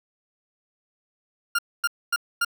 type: tone bursts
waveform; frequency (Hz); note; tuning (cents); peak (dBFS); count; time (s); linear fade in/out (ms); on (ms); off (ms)
40% pulse; 1403; F6; +8; -19; 4; 1.55-2.448; 5; 37; 250
effects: none